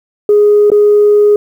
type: tone with dropouts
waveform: sine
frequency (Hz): 415.3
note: G#4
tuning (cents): 0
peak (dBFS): -3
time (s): 0.29-1.36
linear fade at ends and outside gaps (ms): 2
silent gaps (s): 0.702-0.717
effects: tanh soft clip ceiling 0 dBFS + 7-bit